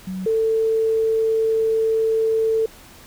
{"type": "tone pair in turn", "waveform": "sine", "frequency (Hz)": [187.2, 445.2], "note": ["F#3", "A4"], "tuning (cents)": [20, 20], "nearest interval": "octave + minor third", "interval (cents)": 1500, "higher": "second", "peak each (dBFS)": [-25, -16], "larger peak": "second", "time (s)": [[0.07, 0.26], [0.26, 2.66]], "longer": "second", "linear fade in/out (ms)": 5, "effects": ["pink hiss -45 dBFS RMS until 3.06 s"]}